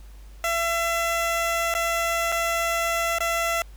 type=tone with dropouts; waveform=15% pulse; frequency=673 Hz; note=E5; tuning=36 cents sharp; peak=-16 dBFS; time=0.44-3.62 s; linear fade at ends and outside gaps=1 ms; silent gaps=1.74-1.75 / 2.319-2.323 / 3.185-3.205 s; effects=added 50 Hz sine -41 dBFS peak until 3.76 s + pink hiss -56 dBFS RMS until 3.76 s